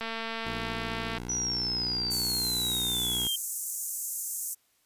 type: click train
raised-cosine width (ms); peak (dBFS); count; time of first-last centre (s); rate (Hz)
0.3; -19; 265; 0.01-1.178; 226
type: tone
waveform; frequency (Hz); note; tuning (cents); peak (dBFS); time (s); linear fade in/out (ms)
10% pulse; 60; B1; -49; -28; 0.45-3.28; 5
type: exponential sweep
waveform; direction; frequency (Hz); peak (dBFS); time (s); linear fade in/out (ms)
sine; down; 5920 to 3136; -28; 1.29-3.36; 5
type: high-pass noise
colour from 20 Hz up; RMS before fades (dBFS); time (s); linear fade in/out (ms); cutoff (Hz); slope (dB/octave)
pink; -33; 2.1-4.55; 20; 6600; 48
effects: white hiss -69 dBFS RMS until 4.85 s + resampled to 32000 Hz

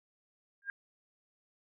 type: tone with exponential growth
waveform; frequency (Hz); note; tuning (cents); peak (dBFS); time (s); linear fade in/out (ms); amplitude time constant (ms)
sine; 1611; G6; +47; -30; 0.62-0.7; 1; 16
effects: none

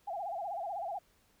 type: tone with vibrato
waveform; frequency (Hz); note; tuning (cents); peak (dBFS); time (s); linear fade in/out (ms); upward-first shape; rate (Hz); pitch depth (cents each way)
sine; 740; F#5; 0; -35; 0.07-0.99; 10; sine; 16; 190
effects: pink hiss -69 dBFS RMS until 1.4 s

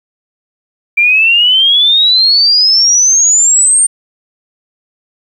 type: exponential sweep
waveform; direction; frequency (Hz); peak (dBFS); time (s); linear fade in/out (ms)
sine; up; 2349 to 8870; -5; 0.97-3.87; 10
effects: 7-bit

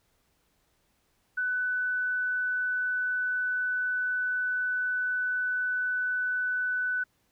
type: tone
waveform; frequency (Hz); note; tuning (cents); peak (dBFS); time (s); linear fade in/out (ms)
sine; 1496; F#6; +19; -26; 1.37-7.04; 10
effects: pink hiss -71 dBFS RMS until 7.31 s

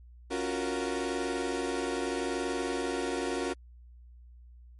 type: chord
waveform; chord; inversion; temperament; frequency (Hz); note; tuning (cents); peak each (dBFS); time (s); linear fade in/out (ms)
35% pulse; Gb major seventh; second; equal; 277.2 / 349.2 / 370 / 466.2; Db4 / F4 / Gb4 / Bb4; 0 / 0 / 0 / 0; -34; 0.3-3.54; 20
effects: added 60 Hz sine -49 dBFS peak until 4.79 s + MP3 48 kbps

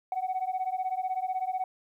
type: beating tone pair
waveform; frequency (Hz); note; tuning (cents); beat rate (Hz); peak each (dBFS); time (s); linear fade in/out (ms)
sine; 740 / 756; F#5 / F#5; 0 / +37; 16; -30; 0.12-1.64; 2
effects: tanh soft clip ceiling -24 dBFS + 11-bit

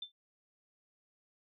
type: tone with exponential decay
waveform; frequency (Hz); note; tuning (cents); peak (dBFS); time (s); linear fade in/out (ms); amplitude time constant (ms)
sine; 3550; A7; +15; -36; 0.02-0.12; 5; 21
effects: none

